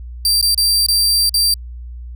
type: tone with dropouts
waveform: sawtooth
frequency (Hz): 4699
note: D8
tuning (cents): 0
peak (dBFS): -9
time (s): 0.25-1.54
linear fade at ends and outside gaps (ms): 2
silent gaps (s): 0.413-0.426 / 0.546-0.577 / 0.864-0.885 / 1.294-1.341
effects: added 60 Hz sine -28 dBFS peak until 2.15 s